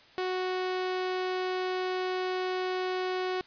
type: tone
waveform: sawtooth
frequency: 369.2 Hz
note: F#4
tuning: 4 cents flat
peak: -25 dBFS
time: 0.18-3.41 s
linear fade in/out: 0 ms
effects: white hiss -56 dBFS RMS until 3.46 s + resampled to 11025 Hz